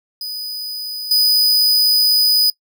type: tone with level steps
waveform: 45% pulse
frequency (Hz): 4978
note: D#8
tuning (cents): 0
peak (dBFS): -23 / -10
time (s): 0.21-2.5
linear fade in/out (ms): 2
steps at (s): 1.11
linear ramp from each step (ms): 2
effects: noise-tail reverb RT60 0.1 s tail -23 dB re dry